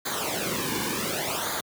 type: noise with flanger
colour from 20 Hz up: pink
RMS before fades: -29 dBFS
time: 0.05-1.61 s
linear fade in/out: 10 ms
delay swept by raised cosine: 0.36 to 1.56 ms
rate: 0.68 Hz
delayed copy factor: -0.75
effects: high-pass 100 Hz 12 dB/octave